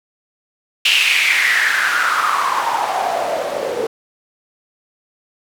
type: noise with band-pass filter sweep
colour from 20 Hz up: white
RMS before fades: -17 dBFS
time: 0.85-3.87 s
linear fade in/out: 5 ms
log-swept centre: 2900 to 450 Hz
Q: 6
effects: none